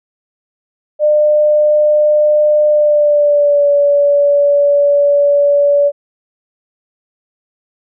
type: tone with pitch glide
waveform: sine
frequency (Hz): 601 to 573.5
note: D5 to D5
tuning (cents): +40 to -41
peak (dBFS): -7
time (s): 0.99-5.92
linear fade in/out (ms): 50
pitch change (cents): -81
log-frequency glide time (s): 2.69-3.69
effects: none